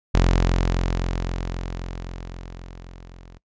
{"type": "tone with level ramp", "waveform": "sawtooth", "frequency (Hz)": 43.82, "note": "F1", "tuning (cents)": 7, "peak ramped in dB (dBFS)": [-10, -39], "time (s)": [0.14, 3.38], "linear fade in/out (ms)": 10, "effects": ["noise-tail reverb RT60 0.1 s tail -21 dB re dry", "resampled to 16000 Hz"]}